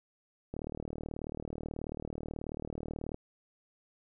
click train, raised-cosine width 2 ms, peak -25 dBFS, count 101, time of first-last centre 0.54-3.144 s, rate 38.4 Hz, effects none

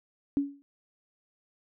sine tone with exponential decay, 281.6 Hz, C#4, 27 cents sharp, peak -20 dBFS, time 0.37-0.62 s, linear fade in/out 0 ms, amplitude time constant 53 ms, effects none

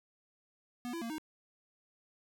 square tone with pitch steps, 243.8 / 335.5 / 230.7 / 311.3 Hz, B3 / E4 / A#3 / D#4, -22 / +31 / -18 / +1 cents, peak -38 dBFS, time 0.85-1.182 s, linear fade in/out 0 ms, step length 83 ms, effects none

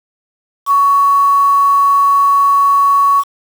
sine tone with quantisation, 1119 Hz, C#6, 16 cents sharp, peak -7 dBFS, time 0.66-3.24 s, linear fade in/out 50 ms, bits 5, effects none

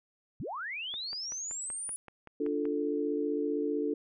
sine linear sweep, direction up, 82.41 to 9956 Hz, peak -35 dBFS, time 0.4-1.96 s, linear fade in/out 0 ms
click train, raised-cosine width 0.5 ms, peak -32 dBFS, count 10, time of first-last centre 0.94-2.654 s, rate 5.25 Hz
sine chord, D minor, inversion none, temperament equal, 293.7 / 349.2 / 440 Hz, D4 / F4 / A4, 0 / 0 / 0 cents, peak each -32 / -36 / -32 dBFS, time 2.4-3.94 s, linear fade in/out 5 ms
effects none

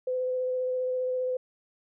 sine tone with vibrato, 508 Hz, B4, 49 cents sharp, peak -26 dBFS, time 0.07-1.37 s, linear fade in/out 5 ms, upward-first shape square, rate 15 Hz, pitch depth 9 cents each way, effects none

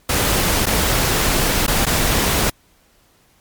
pink noise with dropouts, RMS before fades -17 dBFS, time 0.09-2.5 s, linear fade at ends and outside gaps 5 ms, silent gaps 0.658-0.665 / 1.666-1.678 / 1.854-1.865 s, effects pink hiss -56 dBFS RMS until 3.4 s + MP3 96 kbps

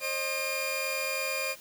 sawtooth tone cluster, 533 / 616 / 2415 Hz, C5 / D#5 / D7, +32 / -17 / +48 cents, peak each -31 / -34 / -28 dBFS, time 0-1.56 s, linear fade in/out 50 ms, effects white hiss -51 dBFS RMS until 1.6 s

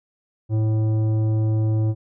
sine tone with tanh clipping, 109.3 Hz, A2, 11 cents flat, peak -19 dBFS, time 0.49-1.95 s, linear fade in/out 50 ms, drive 11 dB, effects none

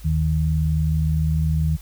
sine tone pair together, 77.3 / 156.8 Hz, D#2 / D#3, -11 / +14 cents, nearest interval octave, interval 1225 cents, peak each -20 dBFS, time 0.04-1.77 s, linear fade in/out 20 ms, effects added 50 Hz sine -38 dBFS peak until 1.81 s + white hiss -49 dBFS RMS until 1.81 s

